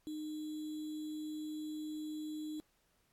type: tone with sample-and-hold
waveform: sine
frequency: 306.5 Hz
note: D#4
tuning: 26 cents flat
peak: -39 dBFS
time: 0.07-2.6 s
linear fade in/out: 0 ms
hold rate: 3675 Hz
effects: pink hiss -75 dBFS RMS until 3.12 s + AAC 64 kbps